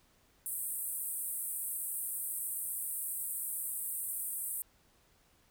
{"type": "band-pass noise", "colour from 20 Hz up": "pink", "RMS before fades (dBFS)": -38, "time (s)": [0.46, 4.62], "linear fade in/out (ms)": 0, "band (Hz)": [8300, 16000], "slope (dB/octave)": 96, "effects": ["pink hiss -68 dBFS RMS until 5.5 s"]}